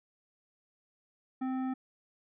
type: tone with hard clipping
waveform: triangle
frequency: 260 Hz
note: C4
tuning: 11 cents flat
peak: -33 dBFS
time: 1.41-1.74 s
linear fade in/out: 10 ms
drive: 15 dB
effects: resampled to 8000 Hz